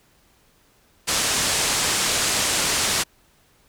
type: low-pass noise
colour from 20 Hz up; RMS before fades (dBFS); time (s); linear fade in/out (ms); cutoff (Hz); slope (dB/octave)
white; -22; 1.07-3.04; 20; 9000; 24
effects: pink hiss -59 dBFS RMS until 3.68 s